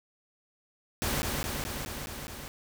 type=noise with echo; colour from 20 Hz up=pink; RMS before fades=-30 dBFS; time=1.02-1.22 s; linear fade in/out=0 ms; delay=210 ms; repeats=6; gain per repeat=-2 dB; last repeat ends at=2.48 s; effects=none